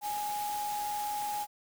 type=tone in noise; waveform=sine; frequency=830.6 Hz; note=G#5; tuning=in tune; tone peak=-32 dBFS; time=0.01-1.47 s; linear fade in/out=50 ms; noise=white; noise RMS=-42 dBFS; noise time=0.01-1.47 s; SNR=+7 dB; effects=none